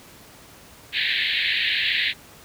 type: band-pass noise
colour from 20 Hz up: pink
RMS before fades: -23 dBFS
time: 0.92-2.14 s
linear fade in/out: 50 ms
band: 1700 to 4200 Hz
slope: 96 dB/octave
effects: pink hiss -47 dBFS RMS until 2.44 s + high-pass 60 Hz 12 dB/octave